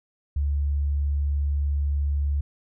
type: tone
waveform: sine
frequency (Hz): 71.6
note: D2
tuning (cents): -43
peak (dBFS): -21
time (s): 0.36-2.41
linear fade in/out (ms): 5
effects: none